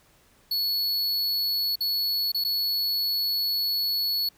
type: tone with dropouts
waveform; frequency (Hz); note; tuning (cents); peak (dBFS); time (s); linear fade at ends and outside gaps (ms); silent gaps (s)
square; 4400; C#8; -14; -24; 0.51-4.29; 5; 1.757-1.806 / 2.319-2.345 / 2.44-2.447
effects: pink hiss -60 dBFS RMS until 4.37 s